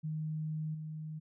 sine tone with level steps, 155.56 Hz, D#3, in tune, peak -34 / -39 dBFS, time 0.03-1.2 s, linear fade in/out 20 ms, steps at 0.74 s, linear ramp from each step 10 ms, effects none

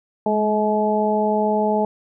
harmonic tone with a mistuned harmonic, 213.2 Hz, G#3, 46 cents sharp, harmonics 1 / 2 / 3 / 4, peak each -22 / -22 / -22 / -22 dBFS, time 0.26-1.85 s, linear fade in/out 2 ms, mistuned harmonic 1, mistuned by -22 cents, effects none

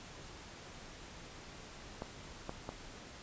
clicks, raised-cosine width 1 ms, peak -25 dBFS, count 3, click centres 2.021 / 2.494 / 2.691 s, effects pink hiss -51 dBFS RMS until 3.22 s + resampled to 16000 Hz

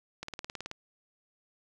click train, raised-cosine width 0.2 ms, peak -21 dBFS, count 10, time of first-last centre 0.23-0.714 s, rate 18.6 Hz, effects none

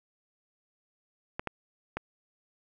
clicks, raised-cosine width 0.5 ms, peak -17 dBFS, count 3, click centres 1.395 / 1.473 / 1.97 s, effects none

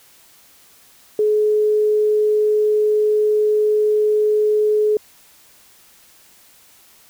sine tone, 424.6 Hz, G#4, 38 cents sharp, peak -13 dBFS, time 1.19-4.97 s, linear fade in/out 2 ms, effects white hiss -50 dBFS RMS until 7.09 s

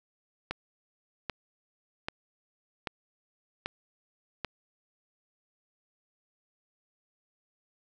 click train, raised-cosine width 0.3 ms, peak -16 dBFS, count 6, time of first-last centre 0.51-4.447 s, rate 1.27 Hz, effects none

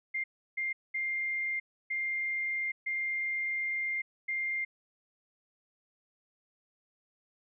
sine tone bursts at uneven times, 2108 Hz, C7, 12 cents sharp, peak -30 dBFS, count 6, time 0.14-0.24 / 0.57-0.73 / 0.94-1.6 / 1.9-2.72 / 2.86-4.02 / 4.28-4.65 s, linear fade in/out 10 ms, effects none

